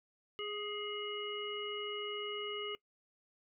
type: harmonic tone with a mistuned harmonic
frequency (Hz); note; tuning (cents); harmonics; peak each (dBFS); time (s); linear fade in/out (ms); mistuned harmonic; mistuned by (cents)
415.3; G#4; 0; 1 / 3 / 5 / 7; -41 / -46 / -47 / -43; 0.39-2.75; 0; 5; +30
effects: noise-tail reverb RT60 0.1 s tail -21 dB re dry